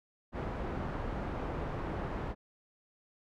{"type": "low-pass noise", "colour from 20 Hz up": "pink", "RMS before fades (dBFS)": -37, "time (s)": [0.32, 2.35], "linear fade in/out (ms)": 50, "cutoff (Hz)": 1200, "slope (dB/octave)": 12, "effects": []}